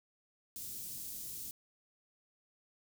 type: band-stop noise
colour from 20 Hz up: white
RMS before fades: -44 dBFS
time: 0.56-1.51 s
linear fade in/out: 0 ms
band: 250 to 6100 Hz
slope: 12 dB/octave
effects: none